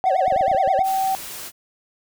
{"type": "tone with pitch glide", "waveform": "sine", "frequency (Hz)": [755, 768.2], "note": ["F#5", "G5"], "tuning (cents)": [35, -35], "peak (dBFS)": -18, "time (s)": [0.04, 1.15], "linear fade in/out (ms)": 0, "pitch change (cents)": 30, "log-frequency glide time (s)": [0.28, 0.41]}
{"type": "tone with vibrato", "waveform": "triangle", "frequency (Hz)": 630, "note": "D#5", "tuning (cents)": 21, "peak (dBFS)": -17, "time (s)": [0.05, 0.83], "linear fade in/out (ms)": 10, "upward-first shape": "sine", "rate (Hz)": 9.5, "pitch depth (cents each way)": 290}
{"type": "clicks", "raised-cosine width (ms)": 3, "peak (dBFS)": -23, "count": 9, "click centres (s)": [0.28, 0.324, 0.362, 0.41, 0.481, 0.515, 0.548, 0.676, 0.791]}
{"type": "noise", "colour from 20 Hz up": "white", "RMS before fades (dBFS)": -34, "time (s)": [0.83, 1.52], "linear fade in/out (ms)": 50}
{"effects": []}